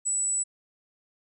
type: tone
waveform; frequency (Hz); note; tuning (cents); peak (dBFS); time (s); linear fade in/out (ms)
sine; 7902; B8; 0; -24; 0.05-0.44; 20
effects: none